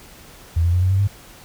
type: tone with pitch steps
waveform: sine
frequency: 83.1 / 86.23 / 89.48 / 92.85 / 96.34 / 99.97 Hz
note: E2 / F2 / F2 / F#2 / G2 / G2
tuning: +15 / -21 / +43 / +7 / -30 / +34 cents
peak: -14 dBFS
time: 0.56-1.076 s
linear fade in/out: 10 ms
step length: 86 ms
effects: pink hiss -44 dBFS RMS until 1.44 s